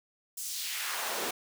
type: noise with high-pass filter sweep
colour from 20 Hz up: pink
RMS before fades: -35 dBFS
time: 0.37-1.31 s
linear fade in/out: 5 ms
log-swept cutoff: 8200 to 320 Hz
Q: 1.2
effects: none